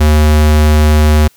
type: tone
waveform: square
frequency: 76 Hz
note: D#2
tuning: 40 cents flat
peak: -6 dBFS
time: 0-1.28 s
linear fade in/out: 10 ms
effects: white hiss -49 dBFS RMS until 1.36 s